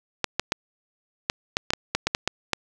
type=clicks; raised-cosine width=0.2 ms; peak=-4 dBFS; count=12; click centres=0.243 / 0.396 / 0.521 / 1.299 / 1.569 / 1.705 / 1.735 / 1.95 / 2.07 / 2.149 / 2.276 / 2.533 s; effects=none